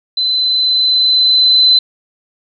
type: tone with level ramp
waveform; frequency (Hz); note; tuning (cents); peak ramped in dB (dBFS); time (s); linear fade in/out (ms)
sine; 4038; B7; +38; -12 to -5; 0.17-1.79; 5
effects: none